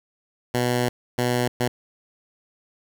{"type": "tone bursts at uneven times", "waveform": "10% pulse", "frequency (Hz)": 123, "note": "B2", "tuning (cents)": -7, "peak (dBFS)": -12, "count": 3, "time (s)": [[0.54, 0.89], [1.18, 1.48], [1.6, 1.68]], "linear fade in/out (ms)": 5, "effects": []}